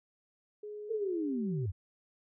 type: tone with pitch glide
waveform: sine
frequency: 419 to 382 Hz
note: G#4 to G4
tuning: +15 to -45 cents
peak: -40 dBFS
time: 0.63-1.66 s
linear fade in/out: 5 ms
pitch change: -160 cents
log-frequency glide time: 1.21-1.42 s
type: linear sweep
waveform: sine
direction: down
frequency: 465.5 to 81.9 Hz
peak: -31 dBFS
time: 0.89-1.72 s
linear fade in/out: 20 ms
effects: none